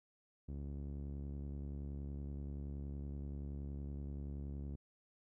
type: tone with low-pass filter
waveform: sawtooth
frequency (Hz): 70.6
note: C#2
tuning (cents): +32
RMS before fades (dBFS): -44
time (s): 0.48-4.76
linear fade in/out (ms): 10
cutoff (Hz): 290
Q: 0.96
effects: none